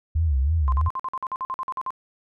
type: tone with vibrato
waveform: sine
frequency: 73.42 Hz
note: D2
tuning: in tune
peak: -18 dBFS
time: 0.15-0.89 s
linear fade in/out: 10 ms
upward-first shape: sine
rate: 3.1 Hz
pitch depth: 210 cents each way
type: tone bursts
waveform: sine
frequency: 1046.5 Hz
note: C6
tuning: in tune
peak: -25 dBFS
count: 14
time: 0.68-1.905 s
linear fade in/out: 0 ms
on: 42 ms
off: 49 ms
effects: none